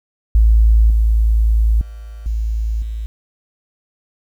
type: tone with level steps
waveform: sine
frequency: 55 Hz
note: A1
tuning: in tune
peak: -7 / -10 / -29 / -16 / -21 dBFS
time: 0.35-3.06 s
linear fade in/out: 0 ms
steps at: 0.9 / 1.81 / 2.26 / 2.82 s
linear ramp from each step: 2 ms
effects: 8-bit